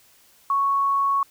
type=tone; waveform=sine; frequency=1108.7 Hz; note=C#6; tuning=in tune; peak=-18 dBFS; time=0.5-1.23 s; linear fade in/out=2 ms; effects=white hiss -56 dBFS RMS until 1.3 s